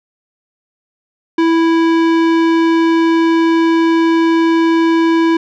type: tone with tanh clipping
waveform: sine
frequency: 329.6 Hz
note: E4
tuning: in tune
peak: -11 dBFS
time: 1.38-5.37 s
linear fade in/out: 5 ms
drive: 18 dB
effects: none